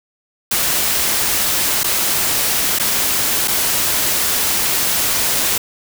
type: noise with dropouts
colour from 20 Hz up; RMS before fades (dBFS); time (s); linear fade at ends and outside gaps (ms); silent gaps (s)
white; -17; 0.51-5.58; 5; 1.834-1.842 / 2.788-2.796 / 3.476-3.48
effects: none